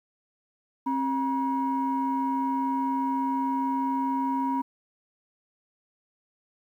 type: tone pair together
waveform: sine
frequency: 267.5 / 956.6 Hz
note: C4 / A#5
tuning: +38 / +44 cents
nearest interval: octave + minor seventh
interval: 2206 cents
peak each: -26 / -26 dBFS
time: 0.86-4.62 s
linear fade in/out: 10 ms
effects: tanh soft clip ceiling -18 dBFS + 10-bit